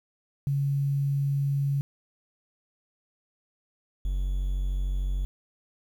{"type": "tone pair in turn", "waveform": ["sine", "triangle"], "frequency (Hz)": [140, 46.72], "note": ["C#3", "F#1"], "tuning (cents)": [18, 18], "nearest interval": "octave + perfect fifth", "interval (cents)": 1900, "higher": "first", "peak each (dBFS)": [-23, -23], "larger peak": "neither", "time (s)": [[0.47, 1.81], [4.05, 5.25]], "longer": "first", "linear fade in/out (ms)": 0, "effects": ["9-bit"]}